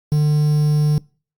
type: tone with quantisation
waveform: triangle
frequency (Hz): 150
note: D3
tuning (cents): +37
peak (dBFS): -11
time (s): 0.12-0.98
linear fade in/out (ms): 0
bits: 6
effects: noise-tail reverb RT60 0.4 s tail -25 dB re dry + Opus 48 kbps